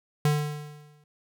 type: tone with exponential decay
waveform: square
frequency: 148.8 Hz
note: D3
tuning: 23 cents sharp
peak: -19 dBFS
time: 0.25-1.04 s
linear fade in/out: 2 ms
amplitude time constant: 170 ms
effects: none